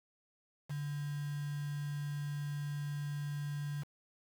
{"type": "tone with quantisation", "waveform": "sine", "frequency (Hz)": 145.3, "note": "D3", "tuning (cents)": -18, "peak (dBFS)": -36, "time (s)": [0.69, 3.84], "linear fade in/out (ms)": 20, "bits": 8, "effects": []}